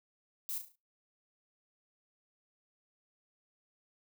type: noise with echo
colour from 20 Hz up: violet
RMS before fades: -38 dBFS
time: 0.49-0.58 s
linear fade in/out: 0 ms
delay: 35 ms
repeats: 5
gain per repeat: -7 dB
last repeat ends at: 0.755 s
effects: noise-tail reverb RT60 0.3 s tail -26 dB re dry

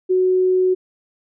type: tone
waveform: sine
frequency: 370 Hz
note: F#4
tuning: in tune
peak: -13 dBFS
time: 0.09-0.75 s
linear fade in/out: 20 ms
effects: none

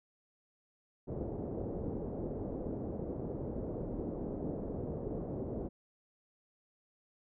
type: low-pass noise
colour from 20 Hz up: white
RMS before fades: -39 dBFS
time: 1.07-5.69 s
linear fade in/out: 20 ms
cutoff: 500 Hz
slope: 24 dB/octave
effects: none

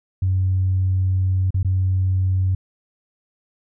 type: tone with dropouts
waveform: sine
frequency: 93.6 Hz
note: F#2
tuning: 20 cents sharp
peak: -15 dBFS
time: 0.22-2.55 s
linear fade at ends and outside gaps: 5 ms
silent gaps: 1.506-1.543 / 1.63-1.647 s
effects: tanh soft clip ceiling -11 dBFS

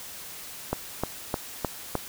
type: click train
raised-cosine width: 1 ms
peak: -11 dBFS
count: 5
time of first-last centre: 0.73-1.953 s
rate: 3.27 Hz
effects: white hiss -41 dBFS RMS until 2.08 s

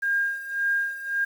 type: tone with tremolo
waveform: sine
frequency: 1612 Hz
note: G6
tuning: 48 cents sharp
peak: -20 dBFS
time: 0.02-1.25 s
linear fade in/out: 10 ms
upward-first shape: sine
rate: 1.8 Hz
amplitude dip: 80%
effects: 8-bit

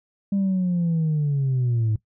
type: linear sweep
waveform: sine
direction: down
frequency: 200.3 to 106 Hz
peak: -17 dBFS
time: 0.32-1.96 s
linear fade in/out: 5 ms
effects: noise-tail reverb RT60 0.1 s tail -19 dB re dry + tanh soft clip ceiling -17 dBFS

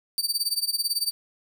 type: tone with tremolo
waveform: sawtooth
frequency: 4621 Hz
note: D8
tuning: 29 cents flat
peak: -18 dBFS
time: 0.18-1.11 s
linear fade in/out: 0 ms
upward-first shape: sine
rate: 18 Hz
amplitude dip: 90%
effects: none

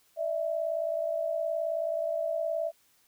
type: tone pair together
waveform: sine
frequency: 600.3 / 659.3 Hz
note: D5 / E5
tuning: +38 / 0 cents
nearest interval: major second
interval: 162 cents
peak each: -33 / -29 dBFS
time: 0.16-2.72 s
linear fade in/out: 50 ms
effects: white hiss -66 dBFS RMS until 3.07 s

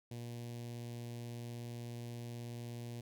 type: tone with notch filter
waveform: sawtooth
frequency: 118.9 Hz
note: A#2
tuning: 35 cents sharp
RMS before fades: -45 dBFS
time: 0.11-3.01 s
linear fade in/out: 5 ms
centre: 1300 Hz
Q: 0.68
effects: none

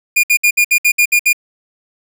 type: tone bursts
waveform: 45% pulse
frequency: 2424 Hz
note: D#7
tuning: 46 cents flat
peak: -8 dBFS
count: 9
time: 0.16-1.331 s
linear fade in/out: 10 ms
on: 75 ms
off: 62 ms
effects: none

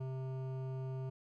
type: tone with hard clipping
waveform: sine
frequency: 131.2 Hz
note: C3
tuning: 5 cents sharp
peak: -40 dBFS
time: 0-1.1 s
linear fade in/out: 10 ms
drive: 13 dB
effects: none

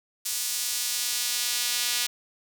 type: tone with high-pass filter sweep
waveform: sawtooth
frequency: 242.5 Hz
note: B3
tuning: 31 cents flat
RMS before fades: -28 dBFS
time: 0.25-2.07 s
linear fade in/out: 10 ms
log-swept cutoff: 6300 to 3500 Hz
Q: 0.86
effects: none

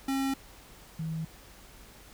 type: tone pair in turn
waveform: square / sine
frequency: 270 / 160.54 Hz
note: C#4 / E3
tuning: -45 / -45 cents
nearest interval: major sixth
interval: 900 cents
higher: first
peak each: -28 / -31 dBFS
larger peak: first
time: 0.08-0.34 / 0.99-1.25 s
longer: neither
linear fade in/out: 5 ms
effects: added 46 Hz sine -56 dBFS peak until 2.13 s + pink hiss -53 dBFS RMS until 2.13 s

